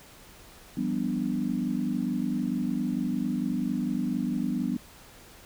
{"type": "chord", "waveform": "sine", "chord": "G dominant seventh", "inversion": "third", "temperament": "equal with one note detuned", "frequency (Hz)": [171.52, 196, 246.9, 293.7], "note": ["F3", "G3", "B3", "D4"], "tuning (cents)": [-31, 0, 0, 0], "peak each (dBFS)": [-35, -31, -29, -33], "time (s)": [0.77, 4.77], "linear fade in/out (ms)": 5, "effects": ["pink hiss -51 dBFS RMS until 5.45 s"]}